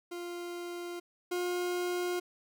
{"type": "tone pair in turn", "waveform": "40% pulse", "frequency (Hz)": [349.2, 356.1], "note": ["F4", "F4"], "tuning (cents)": [0, 34], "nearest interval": "unison", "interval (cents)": 34, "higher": "second", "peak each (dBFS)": [-37, -30], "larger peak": "second", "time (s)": [[0.11, 1], [1.31, 2.2]], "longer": "neither", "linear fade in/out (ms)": 10, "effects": []}